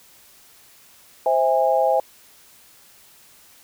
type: chord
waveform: sine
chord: C augmented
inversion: none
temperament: just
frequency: 523.3 / 654.1 / 817.6 Hz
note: C5 / E5 / G#5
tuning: 0 / -14 / -27 cents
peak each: -20 dBFS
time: 1.26-2 s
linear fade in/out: 2 ms
effects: white hiss -51 dBFS RMS until 3.63 s